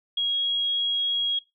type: tone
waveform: sine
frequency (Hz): 3299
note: G#7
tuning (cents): -12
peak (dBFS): -22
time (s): 0.17-1.39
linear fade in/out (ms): 5
effects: noise-tail reverb RT60 0.2 s tail -20 dB re dry